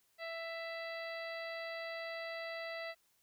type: harmonic tone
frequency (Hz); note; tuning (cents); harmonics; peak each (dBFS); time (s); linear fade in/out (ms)
662; E5; +7; 1 / 2 / 3 / 4 / 5 / 6 / 7; -43 / -51 / -45 / -52 / -59 / -54 / -55; 0.18-2.95; 50
effects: white hiss -74 dBFS RMS until 3.22 s